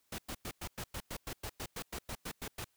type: noise bursts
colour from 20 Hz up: pink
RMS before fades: -41 dBFS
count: 16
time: 0.12-2.644 s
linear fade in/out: 5 ms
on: 64 ms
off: 100 ms
effects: white hiss -75 dBFS RMS until 2.76 s